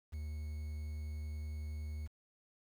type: tone with quantisation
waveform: triangle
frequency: 75.9 Hz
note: D#2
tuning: 42 cents flat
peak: -37 dBFS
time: 0.12-2.08 s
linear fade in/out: 20 ms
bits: 10
effects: none